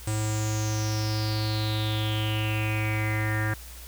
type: tone with low-pass filter sweep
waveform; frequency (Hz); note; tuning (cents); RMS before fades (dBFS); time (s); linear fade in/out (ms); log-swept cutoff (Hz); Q
square; 107.9; A2; -33; -27; 0.07-3.54; 5; 8300 to 1700; 8
effects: added 60 Hz sine -42 dBFS peak until 3.87 s + white hiss -46 dBFS RMS until 3.87 s